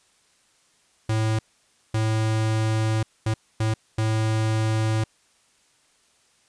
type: tone bursts at uneven times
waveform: square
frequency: 110 Hz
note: A2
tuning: in tune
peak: -21 dBFS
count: 5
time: 1.09-1.39 / 1.94-3.03 / 3.26-3.34 / 3.6-3.74 / 3.98-5.04 s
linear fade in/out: 5 ms
effects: white hiss -62 dBFS RMS until 6.48 s + resampled to 22050 Hz